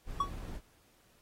brown noise, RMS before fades -41 dBFS, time 0.05-0.61 s, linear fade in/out 50 ms
triangle tone with exponential decay, 1124 Hz, C#6, 24 cents sharp, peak -22 dBFS, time 0.2-0.32 s, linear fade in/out 5 ms, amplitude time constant 25 ms
effects pink hiss -67 dBFS RMS until 1.21 s + AAC 48 kbps

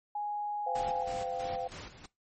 sine tone, 830 Hz, G#5, 1 cent flat, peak -32 dBFS, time 0.15-1.03 s, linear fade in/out 5 ms
sine chord, C suspended fourth, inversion none, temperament equal with one note detuned, 512.2 / 698.5 / 784 Hz, C5 / F5 / G5, -37 / 0 / 0 cents, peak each -37 dBFS, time 0.66-1.68 s, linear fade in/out 10 ms
pink noise with tremolo, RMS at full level -44 dBFS, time 0.75-2.06 s, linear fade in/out 5 ms, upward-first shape square, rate 3.1 Hz, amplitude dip 65%
effects noise-tail reverb RT60 0.2 s tail -22 dB re dry + MP3 32 kbps

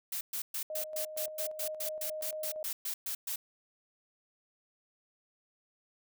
blue noise bursts, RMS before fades -36 dBFS, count 16, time 0.12-3.36 s, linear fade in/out 5 ms, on 90 ms, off 120 ms
sine tone with tremolo, 620 Hz, D#5, 6 cents flat, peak -36 dBFS, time 0.7-2.63 s, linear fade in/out 2 ms, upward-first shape square, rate 4.3 Hz, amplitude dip 45%
effects none

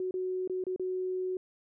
sine tone with dropouts, 370 Hz, F#4, in tune, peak -30 dBFS, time 0-1.37 s, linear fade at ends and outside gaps 2 ms, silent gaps 0.11-0.14 / 0.476-0.497 / 0.639-0.667 / 0.762-0.796 s, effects none

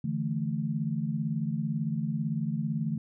sine chord, D suspended second, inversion none, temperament equal, 146.83 / 164.81 / 220 Hz, D3 / E3 / A3, 0 / 0 / 0 cents, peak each -32 dBFS, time 0.04-2.98 s, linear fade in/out 5 ms, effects none

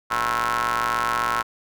sawtooth ring-modulated tone, 116.54 Hz, A#2, in tune, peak -14 dBFS, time 0.1-1.43 s, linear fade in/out 20 ms, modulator 1200 Hz, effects none

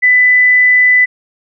sine tone, 1996 Hz, B6, 18 cents sharp, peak -5 dBFS, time 0.02-1.06 s, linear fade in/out 20 ms, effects none

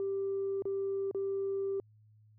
sine tone with dropouts, 392 Hz, G4, in tune, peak -30 dBFS, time 0-1.8 s, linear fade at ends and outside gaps 1 ms, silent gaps 0.622-0.654 / 1.112-1.147 s, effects tanh soft clip ceiling -27 dBFS + added 107 Hz sine -59 dBFS peak until 2.38 s

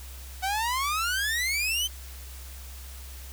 sawtooth exponential sweep, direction up, 742 to 3136 Hz, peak -22 dBFS, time 0.42-1.88 s, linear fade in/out 20 ms, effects added 65 Hz sine -40 dBFS peak until 3.32 s + white hiss -47 dBFS RMS until 3.32 s

